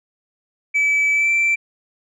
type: tone with pitch glide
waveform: sine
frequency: 2300 to 2340 Hz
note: D7 to D7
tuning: -37 to -7 cents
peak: -12 dBFS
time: 0.74-1.56 s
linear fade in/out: 20 ms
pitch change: +30 cents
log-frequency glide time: 1.13-1.3 s
effects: tanh soft clip ceiling -13 dBFS